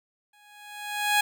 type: tone with exponential growth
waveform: 15% pulse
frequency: 830.6 Hz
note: G#5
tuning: in tune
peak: -12 dBFS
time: 0.33-1.21 s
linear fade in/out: 5 ms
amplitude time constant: 190 ms
effects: none